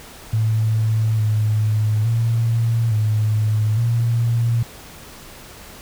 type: tone with pitch steps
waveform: sine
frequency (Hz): 110.3 / 107.5 / 115.1 / 107.7 / 117.1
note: A2 / A2 / A#2 / A2 / A#2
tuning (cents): +5 / -40 / -22 / -37 / +8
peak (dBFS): -15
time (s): 0.33-4.63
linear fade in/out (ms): 5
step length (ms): 860
effects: pink hiss -40 dBFS RMS until 5.81 s